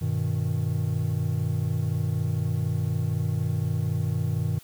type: chord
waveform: triangle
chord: G augmented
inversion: none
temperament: equal with one note detuned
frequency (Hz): 98 / 122.05 / 155.56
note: G2 / B2 / D#3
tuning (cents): 0 / -20 / 0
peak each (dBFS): -26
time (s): 0.01-4.59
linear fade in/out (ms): 10
effects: white hiss -52 dBFS RMS until 4.63 s